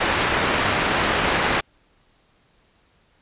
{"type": "low-pass noise", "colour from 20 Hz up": "white", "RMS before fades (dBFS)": -21, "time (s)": [0, 1.61], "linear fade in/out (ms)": 10, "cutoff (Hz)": 2100, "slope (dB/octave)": 12, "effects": ["pink hiss -61 dBFS RMS until 3.21 s", "resampled to 8000 Hz"]}